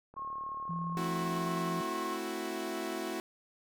click train, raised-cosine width 1 ms, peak -39 dBFS, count 51, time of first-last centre 0.14-1.491 s, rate 37 Hz
sine tone with tremolo, 1081 Hz, C#6, 44 cents flat, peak -35 dBFS, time 0.16-2.17 s, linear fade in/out 20 ms, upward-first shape triangle, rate 20 Hz, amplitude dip 30%
sine tone with pitch glide, 169 to 171.06 Hz, E3 to F3, +43 to -36 cents, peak -35 dBFS, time 0.69-1.81 s, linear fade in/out 5 ms, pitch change +21 cents, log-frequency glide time 0.86-1.56 s
sawtooth chord, F# half-diminished seventh, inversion first, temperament equal with one note detuned, 220 / 262.4 / 329.6 / 370 Hz, A3 / C4 / E4 / F#4, 0 / +5 / 0 / 0 cents, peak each -39 / -40 / -35 / -35 dBFS, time 0.97-3.2 s, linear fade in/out 0 ms
effects none

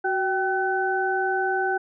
sine tone cluster, 373.1 / 777 / 1509 Hz, F#4 / G5 / F#6, +14 / -16 / +34 cents, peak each -26 / -25 / -26 dBFS, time 0.04-1.78 s, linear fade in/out 10 ms, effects none

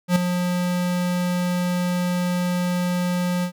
square tone with ADSR envelope, 178.4 Hz, F3, 37 cents sharp, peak -13 dBFS, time 0.08-3.52 s, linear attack 79 ms, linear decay 5 ms, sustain -8 dB, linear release 85 ms, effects none

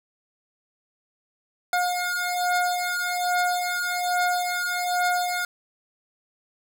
25% pulse beating tone pair, 715 / 716.2 Hz, F5 / F5, +41 / +43 cents, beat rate 1.2 Hz, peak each -22 dBFS, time 1.73-5.45 s, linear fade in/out 2 ms, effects none

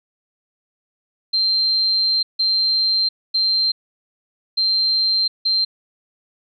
sine tone bursts at uneven times, 4149 Hz, C8, 15 cents flat, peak -15 dBFS, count 5, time 1.33-2.23 / 2.39-3.09 / 3.34-3.72 / 4.57-5.28 / 5.45-5.65 s, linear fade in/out 10 ms, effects none

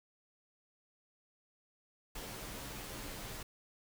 pink noise with comb filter, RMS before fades -45 dBFS, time 2.15-3.43 s, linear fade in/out 5 ms, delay 12 ms, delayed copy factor -0.55, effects none

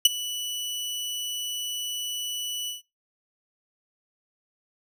sawtooth tone with ADSR envelope, 2960 Hz, F#7, in tune, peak -7 dBFS, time 0.05-2.82 s, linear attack 4 ms, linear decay 22 ms, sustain -19 dB, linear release 140 ms, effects noise-tail reverb RT60 0.2 s tail -18 dB re dry

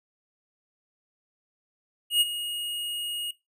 square tone with ADSR envelope, 2872 Hz, F7, 48 cents sharp, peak -17 dBFS, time 2.1-3.31 s, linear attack 110 ms, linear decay 30 ms, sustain -13 dB, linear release 4 ms, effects noise-tail reverb RT60 0.2 s tail -18 dB re dry

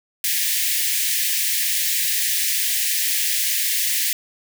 white high-pass noise, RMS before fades -21 dBFS, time 0.24-4.13 s, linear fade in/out 2 ms, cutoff 1700 Hz, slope 96 dB/octave, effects none

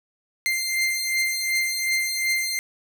sawtooth beating tone pair, 2093 / 2095.7 Hz, C7 / C7, 0 / +2 cents, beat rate 2.7 Hz, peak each -20 / -24 dBFS, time 0.46-2.59 s, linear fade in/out 0 ms, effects none

